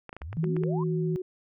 clicks, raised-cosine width 0.5 ms, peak -25 dBFS, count 8, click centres 0.093 / 0.129 / 0.166 / 0.218 / 0.329 / 0.442 / 0.566 / 0.636 s
sine exponential sweep, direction up, 61.9 to 1121 Hz, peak -35 dBFS, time 0.21-0.84 s, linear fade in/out 10 ms
sine tone with vibrato, 161.9 Hz, E3, 31 cents flat, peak -26 dBFS, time 0.37-1.16 s, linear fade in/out 0 ms, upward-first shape triangle, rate 15 Hz, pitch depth 15 cents each way
sine tone, 368.9 Hz, F#4, 5 cents flat, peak -30 dBFS, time 0.43-1.22 s, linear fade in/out 5 ms
effects none

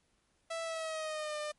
sawtooth tone with pitch glide, 659.3 to 601.1 Hz, E5 to D5, 0 to +40 cents, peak -32 dBFS, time 0.5-1.52 s, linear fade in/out 10 ms, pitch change -160 cents, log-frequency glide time 0.63-1.37 s, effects pink hiss -74 dBFS RMS until 1.58 s + MP3 48 kbps

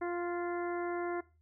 harmonic tone with a mistuned harmonic, 349.2 Hz, F4, in tune, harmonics 1 / 2 / 3 / 4 / 5 / 6, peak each -34 / -40 / -44 / -46 / -48 / -50 dBFS, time 0.01-1.21 s, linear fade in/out 10 ms, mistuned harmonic 6, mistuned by -23 cents, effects noise-tail reverb RT60 0.3 s tail -19 dB re dry + added 79 Hz sine -65 dBFS peak until 1.41 s

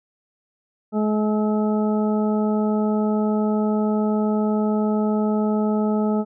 harmonic tone with a mistuned harmonic, 212.9 Hz, G#3, 43 cents sharp, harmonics 1 / 2 / 3 / 4 / 6, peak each -19 / -25 / -29 / -31 / -35 dBFS, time 0.92-6.25 s, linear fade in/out 50 ms, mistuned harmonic 6, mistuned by +22 cents, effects none

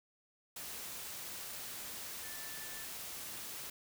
sine tone in noise, 1760 Hz, A6, in tune, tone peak -52 dBFS, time 2.23-2.85 s, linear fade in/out 5 ms, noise white, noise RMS -45 dBFS, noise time 0.56-3.7 s, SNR -10 dB, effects none

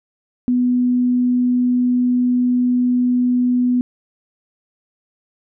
sine tone, 247.6 Hz, B3, 5 cents sharp, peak -13 dBFS, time 0.48-3.81 s, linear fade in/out 0 ms, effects none

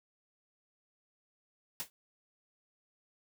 white noise with exponential decay, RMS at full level -33 dBFS, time 1.8-1.9 s, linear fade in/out 0 ms, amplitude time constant 21 ms, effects none

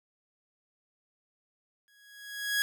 sawtooth tone with exponential growth, 1661.2 Hz, G#6, in tune, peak -20 dBFS, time 1.88-2.62 s, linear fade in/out 0 ms, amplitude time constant 160 ms, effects none

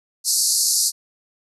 pink band-pass noise, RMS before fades -19 dBFS, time 0.24-0.92 s, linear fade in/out 50 ms, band 4300 to 12000 Hz, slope 96 dB/octave, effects none

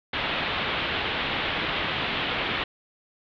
white low-pass noise, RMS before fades -28 dBFS, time 0.13-2.64 s, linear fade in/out 5 ms, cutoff 3600 Hz, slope 48 dB/octave, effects none

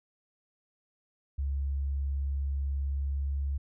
sine tone with pitch glide, 69.3 to 69.7 Hz, C#2 to C#2, 0 to +10 cents, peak -28 dBFS, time 1.38-3.58 s, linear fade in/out 10 ms, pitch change +10 cents, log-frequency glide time 2.93-3.36 s, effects none

